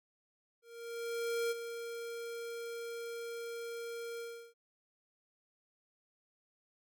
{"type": "tone with ADSR envelope", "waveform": "square", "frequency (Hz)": 466.2, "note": "A#4", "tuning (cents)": 0, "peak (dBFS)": -32, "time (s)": [0.62, 4.54], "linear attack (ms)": 890, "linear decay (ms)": 25, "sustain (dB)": -9, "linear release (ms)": 340, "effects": []}